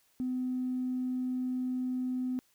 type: tone with tanh clipping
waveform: triangle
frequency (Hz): 253.8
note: B3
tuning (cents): +47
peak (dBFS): -30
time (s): 0.2-2.39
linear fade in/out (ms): 0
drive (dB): 4
effects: white hiss -69 dBFS RMS until 2.54 s